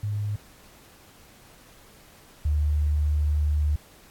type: tone pair in turn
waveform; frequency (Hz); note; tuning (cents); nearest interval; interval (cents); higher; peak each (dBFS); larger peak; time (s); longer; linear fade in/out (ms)
sine; 103.83 / 74.6; G#2 / D2; 0 / +28; tritone; 572; first; -25 / -20; second; 0.03-0.36 / 2.45-3.76; second; 5
effects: pink hiss -53 dBFS RMS until 4.1 s + AAC 64 kbps